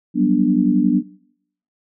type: chord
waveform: sine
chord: G major seventh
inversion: third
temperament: equal with one note detuned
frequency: 185 / 196 / 242.8 / 293.7 Hz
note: F#3 / G3 / B3 / D4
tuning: 0 / 0 / -29 / 0 cents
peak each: -20 / -21 / -17 / -17 dBFS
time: 0.14-1.03 s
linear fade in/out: 50 ms
effects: noise-tail reverb RT60 0.7 s tail -21 dB re dry